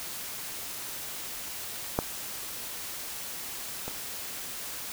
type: clicks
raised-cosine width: 1 ms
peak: -10 / -21 dBFS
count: 2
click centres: 1.989 / 3.88 s
effects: white hiss -38 dBFS RMS until 4.92 s